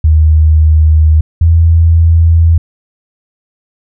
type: tone pair in turn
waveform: sine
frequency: 78 / 82.64 Hz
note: D#2 / E2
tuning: +5 / +5 cents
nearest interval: minor second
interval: 100 cents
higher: second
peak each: -3 dBFS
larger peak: neither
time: 0.04-1.21 / 1.41-2.58 s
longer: neither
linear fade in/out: 5 ms
effects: none